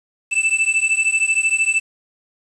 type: beating tone pair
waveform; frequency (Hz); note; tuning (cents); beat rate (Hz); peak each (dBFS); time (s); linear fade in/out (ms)
square; 2637 / 2650; E7 / E7; 0 / +9; 13; -19; 0.31-1.8; 20
effects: resampled to 24000 Hz + 7-bit